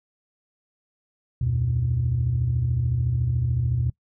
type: tone cluster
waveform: sine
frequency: 74.4 / 88.2 / 122 Hz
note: D2 / F2 / B2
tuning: +23 / +18 / -21 cents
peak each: -28 / -27 / -21 dBFS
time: 1.41-3.9 s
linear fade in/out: 5 ms
effects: noise-tail reverb RT60 0.1 s tail -23 dB re dry + tanh soft clip ceiling -14 dBFS